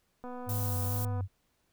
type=click train; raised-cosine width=1 ms; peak=-30 dBFS; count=241; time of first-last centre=0.24-1.208 s; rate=248 Hz
type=tone with vibrato; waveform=sine; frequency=100 Hz; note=G2; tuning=35 cents sharp; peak=-30 dBFS; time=0.46-1.28 s; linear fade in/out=50 ms; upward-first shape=sine; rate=2.2 Hz; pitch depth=82 cents each way
type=noise; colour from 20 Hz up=violet; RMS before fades=-38 dBFS; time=0.49-1.05 s; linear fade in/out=2 ms
effects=pink hiss -74 dBFS RMS until 1.72 s